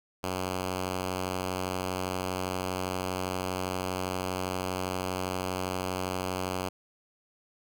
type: tone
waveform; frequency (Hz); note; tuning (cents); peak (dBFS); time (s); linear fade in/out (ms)
5% pulse; 92.5; F#2; 0; -19; 0.23-6.69; 10
effects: none